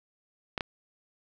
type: clicks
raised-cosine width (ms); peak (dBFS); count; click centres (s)
0.3; -14; 2; 0.578 / 0.608
effects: none